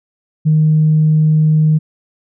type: tone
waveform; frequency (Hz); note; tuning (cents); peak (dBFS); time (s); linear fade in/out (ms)
sine; 155.1; D#3; -5; -7; 0.45-1.79; 20
effects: tanh soft clip ceiling -3 dBFS